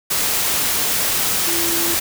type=tone in noise; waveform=sine; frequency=337.5 Hz; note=E4; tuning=41 cents sharp; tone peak=-25 dBFS; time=1.47-1.95 s; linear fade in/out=10 ms; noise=white; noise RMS=-19 dBFS; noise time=0.1-2 s; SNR=-9 dB; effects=none